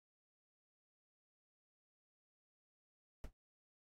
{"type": "noise with exponential decay", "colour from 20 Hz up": "brown", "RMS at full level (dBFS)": -38, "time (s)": [3.24, 3.33], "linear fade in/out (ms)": 0, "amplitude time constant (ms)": 18, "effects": ["AAC 48 kbps"]}